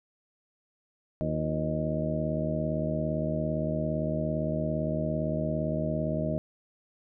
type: harmonic tone with a mistuned harmonic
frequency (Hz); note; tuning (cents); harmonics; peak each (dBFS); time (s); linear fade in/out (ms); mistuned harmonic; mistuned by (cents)
77.6; D#2; -4; 1 / 2 / 3 / 4 / 5 / 6 / 7 / 8; -38 / -31 / -34 / -37 / -41 / -42 / -41 / -32; 1.21-6.38; 0; 5; -120
effects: none